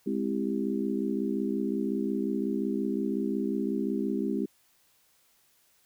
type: harmonic tone with a mistuned harmonic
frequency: 65.6 Hz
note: C2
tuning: 5 cents sharp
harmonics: 3 / 4 / 5 / 6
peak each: -31 / -32 / -33 / -34 dBFS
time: 0.06-4.46 s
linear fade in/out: 10 ms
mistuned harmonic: 3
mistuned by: +83 cents
effects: white hiss -66 dBFS RMS until 5.85 s